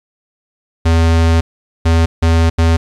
square tone bursts at uneven times, 82.41 Hz, E2, in tune, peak -9 dBFS, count 4, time 0.85-1.41 / 1.85-2.06 / 2.22-2.5 / 2.58-2.77 s, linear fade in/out 10 ms, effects low-pass 7000 Hz 12 dB/octave + 8-bit

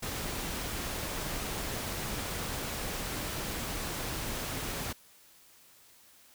pink noise, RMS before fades -36 dBFS, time 0.02-4.93 s, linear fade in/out 10 ms, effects white hiss -59 dBFS RMS until 6.34 s

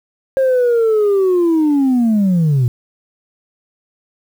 sine linear sweep, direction down, 538 to 116.54 Hz, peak -8 dBFS, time 0.37-2.68 s, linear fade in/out 0 ms, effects tanh soft clip ceiling -9 dBFS + 7-bit

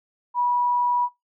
sine tone, 974 Hz, B5, 24 cents flat, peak -19 dBFS, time 0.34-1.09 s, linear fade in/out 50 ms, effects noise-tail reverb RT60 0.2 s tail -23 dB re dry

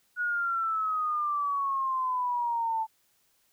sine exponential sweep, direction down, 1464 to 880 Hz, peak -26 dBFS, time 0.16-2.87 s, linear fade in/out 50 ms, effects white hiss -69 dBFS RMS until 3.52 s

